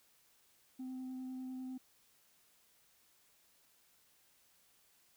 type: tone with vibrato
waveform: sine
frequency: 257.7 Hz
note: C4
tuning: 26 cents flat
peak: -39 dBFS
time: 0.79-1.78 s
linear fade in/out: 10 ms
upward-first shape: sine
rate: 10 Hz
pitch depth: 10 cents each way
effects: tanh soft clip ceiling -40 dBFS + white hiss -70 dBFS RMS until 5.16 s